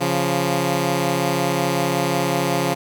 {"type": "tone pair together", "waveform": "10% pulse", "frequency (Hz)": [138.59, 174.61], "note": ["C#3", "F3"], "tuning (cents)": [0, 0], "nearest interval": "major third", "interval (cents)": 400, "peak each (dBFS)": -13, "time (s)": [0, 2.75], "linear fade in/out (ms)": 20, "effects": []}